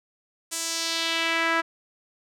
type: tone with band-pass filter sweep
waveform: sawtooth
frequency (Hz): 330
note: E4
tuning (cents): +2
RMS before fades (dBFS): -26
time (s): 0.51-1.62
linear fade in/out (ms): 20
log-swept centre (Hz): 8300 to 1500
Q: 1.7
effects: none